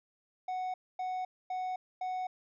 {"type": "tone bursts", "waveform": "triangle", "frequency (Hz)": 740, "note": "F#5", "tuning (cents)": 0, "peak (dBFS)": -31, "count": 4, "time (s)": [0.48, 2.27], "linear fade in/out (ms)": 5, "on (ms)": 260, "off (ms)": 250, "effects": ["resampled to 16000 Hz"]}